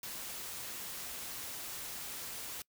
white noise, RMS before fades -43 dBFS, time 0.03-2.62 s, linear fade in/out 2 ms, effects noise-tail reverb RT60 0.1 s tail -24 dB re dry

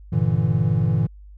triangle chord, E half-diminished seventh, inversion first, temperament equal, 98 / 116.54 / 146.83 / 164.81 Hz, G2 / Bb2 / D3 / E3, 0 / 0 / 0 / 0 cents, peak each -23 / -19 / -21 / -20 dBFS, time 0.12-1.07 s, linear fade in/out 10 ms, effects added 50 Hz sine -40 dBFS peak until 1.37 s

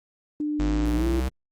sine tone with pitch glide, 298.9 to 335.5 Hz, D4 to E4, +31 to +31 cents, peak -24 dBFS, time 0.4-1.2 s, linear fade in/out 2 ms, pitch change +200 cents, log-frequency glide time 0.95-1.06 s
square linear sweep, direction up, 49.48 to 65.41 Hz, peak -24 dBFS, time 0.59-1.29 s, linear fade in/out 10 ms
effects Opus 24 kbps

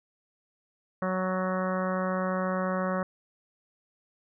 harmonic tone with a mistuned harmonic, 185.7 Hz, F#3, 7 cents sharp, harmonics 1 / 2 / 3 / 4 / 5 / 6 / 7 / 8 / 9 / 10, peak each -30 / -39 / -31 / -40 / -42 / -35 / -38 / -40 / -45 / -44 dBFS, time 1.02-3.03 s, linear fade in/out 2 ms, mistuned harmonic 9, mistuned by +20 cents, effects none

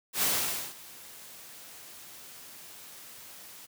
white noise with ADSR envelope, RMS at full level -26 dBFS, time 0.13-3.67 s, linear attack 94 ms, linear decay 510 ms, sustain -22 dB, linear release 24 ms, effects high-pass 80 Hz 12 dB/octave

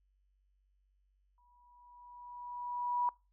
sine tone with exponential growth, 974 Hz, B5, 24 cents flat, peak -28 dBFS, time 1.38-3.09 s, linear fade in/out 1 ms, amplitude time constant 370 ms, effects noise-tail reverb RT60 0.3 s tail -25 dB re dry + added 48 Hz sine -70 dBFS peak until 3.32 s

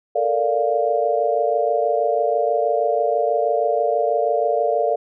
sine chord, Bb major seventh, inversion third, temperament equal, 440 / 466.2 / 587.3 / 698.5 Hz, A4 / Bb4 / D5 / F5, 0 / 0 / 0 / 0 cents, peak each -24 / -23 / -21 / -21 dBFS, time 0.15-4.96 s, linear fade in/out 10 ms, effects none

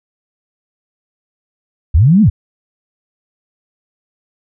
sine linear two-way sweep, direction up then down, 61.74 to 226.8 to 61.74 Hz, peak -5 dBFS, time 1.94-2.3 s, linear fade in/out 10 ms, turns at 2.22 s, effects none

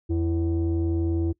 sine tone pair together, 84.4 / 332 Hz, E2 / E4, +41 / +12 cents, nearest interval 2 octaves, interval 2371 cents, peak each -22 / -23 dBFS, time 0.09-1.33 s, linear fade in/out 20 ms, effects noise-tail reverb RT60 0.1 s tail -21 dB re dry + tanh soft clip ceiling -18 dBFS

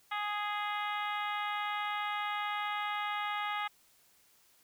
harmonic tone, 415.3 Hz, G#4, in tune, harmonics 2 / 3 / 4 / 5 / 6 / 7 / 8 / 9, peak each -37 / -37 / -43 / -40 / -48 / -47 / -47 / -51 dBFS, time 0.11-3.68 s, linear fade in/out 10 ms, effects white hiss -66 dBFS RMS until 4.63 s

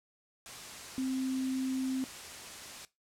sine tone in noise, 261.6 Hz, C4, in tune, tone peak -30 dBFS, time 0.98-2.04 s, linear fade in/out 0 ms, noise white, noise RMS -45 dBFS, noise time 0.46-2.85 s, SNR +12 dB, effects noise-tail reverb RT60 0.2 s tail -18 dB re dry + low-pass 9000 Hz 12 dB/octave

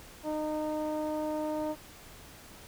sawtooth tone with low-pass filter, 306.7 Hz, D#4, 25 cents flat, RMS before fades -33 dBFS, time 0.23-1.76 s, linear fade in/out 50 ms, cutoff 770 Hz, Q 4, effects pink hiss -51 dBFS RMS until 2.67 s

